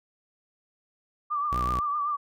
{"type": "tone with vibrato", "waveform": "sine", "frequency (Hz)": 1174, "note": "D6", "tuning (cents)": -1, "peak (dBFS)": -25, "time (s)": [1.3, 2.17], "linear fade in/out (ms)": 20, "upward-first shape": "triangle", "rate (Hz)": 7.9, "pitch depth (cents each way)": 66}
{"type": "tone", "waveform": "sawtooth", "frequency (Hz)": 61.74, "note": "B1", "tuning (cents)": 0, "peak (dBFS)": -26, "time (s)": [1.52, 1.8], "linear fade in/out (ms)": 5}
{"effects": []}